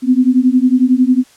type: beating tone pair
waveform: sine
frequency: 248.8 / 259.8 Hz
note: B3 / C4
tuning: +13 / -12 cents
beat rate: 11 Hz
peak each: -11 dBFS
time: 0.02-1.24 s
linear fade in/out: 50 ms
effects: white hiss -47 dBFS RMS until 1.36 s + low-pass 9000 Hz 12 dB/octave